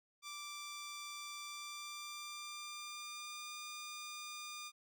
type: tone with pitch glide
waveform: 10% pulse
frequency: 1174.7 to 1207.7 Hz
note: D6 to D6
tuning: 0 to +48 cents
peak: -37 dBFS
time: 0.22-4.72 s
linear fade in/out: 50 ms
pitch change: +48 cents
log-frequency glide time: 1.45-3.61 s
effects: none